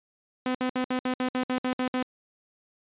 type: tone bursts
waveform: sawtooth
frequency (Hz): 254.2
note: C4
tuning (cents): -50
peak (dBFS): -21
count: 11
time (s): 0.46-2.027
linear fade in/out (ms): 2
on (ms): 87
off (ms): 61
effects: resampled to 8000 Hz